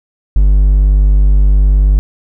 triangle tone, 49.5 Hz, G1, 18 cents sharp, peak -3 dBFS, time 0.36-1.99 s, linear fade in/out 0 ms, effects none

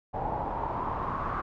pink noise with low-pass filter sweep, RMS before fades -32 dBFS, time 0.13-1.42 s, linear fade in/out 20 ms, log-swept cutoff 790 to 1200 Hz, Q 6.2, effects none

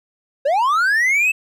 triangle linear sweep, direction up, 523.3 to 2652 Hz, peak -12 dBFS, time 0.45-1.32 s, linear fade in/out 10 ms, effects none

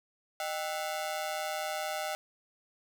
sawtooth ring-modulated tone, 698.5 Hz, F5, in tune, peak -26 dBFS, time 0.4-2.15 s, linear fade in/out 0 ms, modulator 82.2 Hz, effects 10-bit

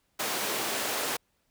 pink high-pass noise, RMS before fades -31 dBFS, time 0.19-1.17 s, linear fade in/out 10 ms, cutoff 370 Hz, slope 12 dB/octave, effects pink hiss -73 dBFS RMS until 1.5 s

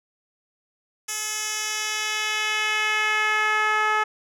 10% pulse tone with band-pass filter sweep, 428.6 Hz, A4, 45 cents flat, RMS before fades -24 dBFS, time 1.08-4.04 s, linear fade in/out 10 ms, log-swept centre 7900 to 1200 Hz, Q 1.2, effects none

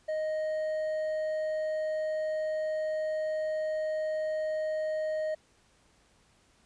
triangle tone with hard clipping, 622.3 Hz, D#5, in tune, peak -30 dBFS, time 0.08-5.35 s, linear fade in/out 10 ms, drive 7 dB, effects pink hiss -65 dBFS RMS until 6.65 s + resampled to 22050 Hz

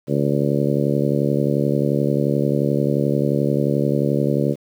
harmonic tone, 71.4 Hz, D2, 48 cents flat, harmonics 2 / 3 / 4 / 5 / 6 / 7 / 8, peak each -21 / -23 / -24 / -25 / -26 / -26 / -27 dBFS, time 0.07-4.56 s, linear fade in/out 50 ms, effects 8-bit

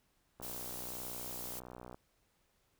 click train, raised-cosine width 1 ms, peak -34 dBFS, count 96, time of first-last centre 0.4-1.945 s, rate 61.5 Hz
blue noise, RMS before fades -44 dBFS, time 0.42-1.6 s, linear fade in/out 10 ms
effects pink hiss -75 dBFS RMS until 2.79 s

